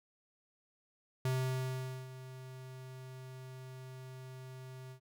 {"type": "tone with ADSR envelope", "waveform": "square", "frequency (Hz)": 129.7, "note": "C3", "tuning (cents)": -15, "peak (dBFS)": -31, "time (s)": [1.25, 5], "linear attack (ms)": 3, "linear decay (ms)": 820, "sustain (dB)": -16, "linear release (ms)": 88, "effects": []}